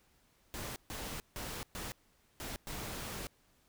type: noise bursts at uneven times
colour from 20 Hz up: pink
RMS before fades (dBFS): -42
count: 6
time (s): 0.54-0.76 / 0.9-1.2 / 1.36-1.63 / 1.75-1.92 / 2.4-2.56 / 2.67-3.27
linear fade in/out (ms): 0
effects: pink hiss -70 dBFS RMS until 3.68 s